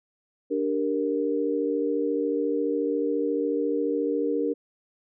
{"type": "chord", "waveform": "sine", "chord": "G minor", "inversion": "second", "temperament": "equal", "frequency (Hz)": [293.7, 392, 466.2], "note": ["D4", "G4", "Bb4"], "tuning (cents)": [0, 0, 0], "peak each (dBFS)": [-27, -30, -26], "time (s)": [0.5, 4.54], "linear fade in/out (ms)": 20, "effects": []}